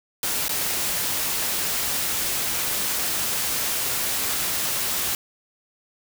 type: noise with dropouts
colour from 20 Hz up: white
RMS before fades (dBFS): -25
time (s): 0.23-5.15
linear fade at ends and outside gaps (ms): 1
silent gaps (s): 0.482-0.493
effects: none